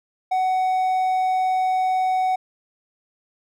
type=tone; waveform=triangle; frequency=747 Hz; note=F#5; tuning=16 cents sharp; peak=-16 dBFS; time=0.31-2.36 s; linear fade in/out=10 ms; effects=none